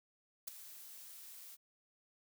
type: noise with ADSR envelope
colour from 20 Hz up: blue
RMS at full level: -38 dBFS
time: 0.47-1.57 s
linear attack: 12 ms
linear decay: 4 ms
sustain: -15 dB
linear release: 32 ms
effects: none